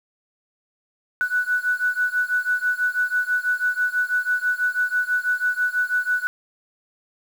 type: beating tone pair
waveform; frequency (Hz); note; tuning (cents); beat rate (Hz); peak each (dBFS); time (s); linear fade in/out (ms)
sine; 1480 / 1486.1; F#6 / F#6; 0 / +7; 6.1; -22 / -23; 1.21-6.27; 0
effects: 7-bit